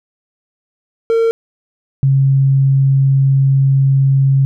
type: tone pair in turn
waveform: triangle / sine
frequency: 456 / 135.94 Hz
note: A#4 / C#3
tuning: -38 / -33 cents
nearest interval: octave + major sixth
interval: 2095 cents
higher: first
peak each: -8 dBFS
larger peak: neither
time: 1.1-1.31 / 2.03-4.45 s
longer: second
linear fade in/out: 0 ms
effects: none